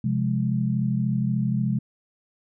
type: chord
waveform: sine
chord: F minor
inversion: second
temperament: equal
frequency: 130.81 / 174.61 / 207.7 Hz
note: C3 / F3 / Ab3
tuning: 0 / 0 / 0 cents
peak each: -24 / -28 / -25 dBFS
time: 0.04-1.79 s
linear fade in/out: 5 ms
effects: none